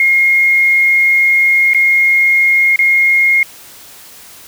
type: tone with dropouts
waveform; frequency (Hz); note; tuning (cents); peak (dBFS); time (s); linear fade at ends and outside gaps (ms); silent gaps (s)
sine; 2143; C7; +41; -7; 0-3.43; 2; 1.735-1.746 / 2.76-2.79
effects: white hiss -37 dBFS RMS until 4.47 s